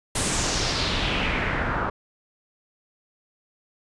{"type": "noise with low-pass filter sweep", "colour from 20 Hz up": "pink", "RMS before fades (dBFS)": -25, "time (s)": [0.15, 1.9], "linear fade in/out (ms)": 5, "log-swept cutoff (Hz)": [9800, 1200], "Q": 2.5, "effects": ["resampled to 24000 Hz"]}